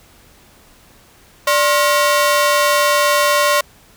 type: ring-modulated tone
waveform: sawtooth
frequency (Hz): 830.6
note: G#5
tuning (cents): 0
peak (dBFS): -5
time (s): 1.47-3.61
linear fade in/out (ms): 5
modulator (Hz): 244
effects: pink hiss -48 dBFS RMS until 3.96 s